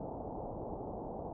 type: low-pass noise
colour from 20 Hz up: white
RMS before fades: -42 dBFS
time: 0-1.33 s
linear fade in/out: 5 ms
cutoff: 850 Hz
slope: 48 dB/octave
effects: none